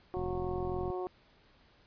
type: harmonic tone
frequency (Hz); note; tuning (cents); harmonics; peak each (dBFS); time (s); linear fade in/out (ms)
182.8; F#3; -21; 2 / 3 / 4 / 5 / 6; -35 / -46 / -41 / -49 / -47; 0.14-1.07; 0
type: click train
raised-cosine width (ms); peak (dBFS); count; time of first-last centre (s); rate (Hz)
5; -28; 33; 0.17-0.902; 43.7
effects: pink hiss -64 dBFS RMS until 1.86 s + resampled to 11025 Hz